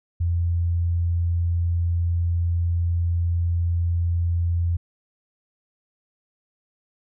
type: tone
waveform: sine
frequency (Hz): 85.6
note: F2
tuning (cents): -34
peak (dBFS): -19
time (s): 0.2-4.77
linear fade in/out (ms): 10
effects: none